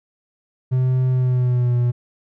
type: tone with pitch glide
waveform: triangle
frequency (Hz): 128.4 to 121.61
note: C3 to B2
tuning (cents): -32 to -26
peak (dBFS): -13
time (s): 0.71-1.92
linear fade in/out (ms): 20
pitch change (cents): -94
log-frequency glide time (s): 1.11-1.76
effects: none